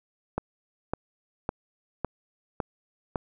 click train, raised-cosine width 1 ms, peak -13 dBFS, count 6, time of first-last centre 0.38-3.158 s, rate 1.8 Hz, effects none

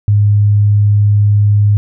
sine tone, 103.3 Hz, G#2, 9 cents flat, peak -6 dBFS, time 0.08-1.77 s, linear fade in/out 0 ms, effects none

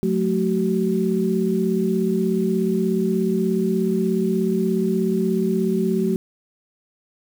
sine tone cluster, 182.7 / 219.4 / 377.7 Hz, F#3 / A3 / F#4, -22 / -5 / +36 cents, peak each -22 dBFS, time 0.03-6.16 s, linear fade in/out 0 ms, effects 7-bit

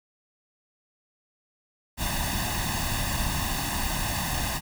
pink noise with comb filter, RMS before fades -28 dBFS, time 1.97-4.61 s, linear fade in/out 50 ms, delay 1.1 ms, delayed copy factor +0.8, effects none

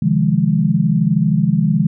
sine chord, F minor seventh, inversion second, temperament equal with one note detuned, 133.79 / 155.56 / 174.61 / 207.7 Hz, C3 / Eb3 / F3 / Ab3, +39 / 0 / 0 / 0 cents, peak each -21 / -16 / -17 / -17 dBFS, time 0.02-1.87 s, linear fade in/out 5 ms, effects none

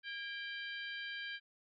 harmonic tone with a mistuned harmonic, 784 Hz, G5, in tune, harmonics 2 / 3 / 4 / 5 / 6, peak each -43 / -49 / -47 / -53 / -55 dBFS, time 0.03-1.4 s, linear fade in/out 50 ms, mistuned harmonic 2, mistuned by +63 cents, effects none

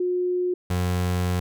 sine / 30% pulse tone pair in turn, 360 / 90 Hz, F#4 / F#2, -47 / -47 cents, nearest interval 2 octaves, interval 2400 cents, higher first, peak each -21 / -19 dBFS, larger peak second, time 0-0.54 / 0.7-1.4 s, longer second, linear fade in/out 5 ms, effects none

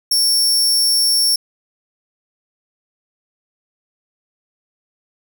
sawtooth tone, 5460 Hz, F8, 40 cents flat, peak -10 dBFS, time 0.11-1.36 s, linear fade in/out 5 ms, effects none

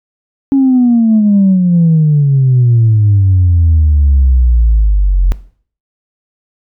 sine exponential sweep, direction down, 277.2 to 43.53 Hz, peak -4 dBFS, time 0.52-5.32 s, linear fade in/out 0 ms, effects noise-tail reverb RT60 0.5 s tail -18 dB re dry + tanh soft clip ceiling -2 dBFS

